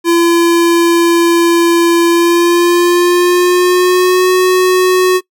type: tone with pitch glide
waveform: square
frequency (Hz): 339.7 to 368.3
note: F4 to F#4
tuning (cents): -48 to -8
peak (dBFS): -7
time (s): 0.04-5.21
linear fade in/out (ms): 50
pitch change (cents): +140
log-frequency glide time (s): 2.08-4.31
effects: noise-tail reverb RT60 0.1 s tail -22 dB re dry + MP3 96 kbps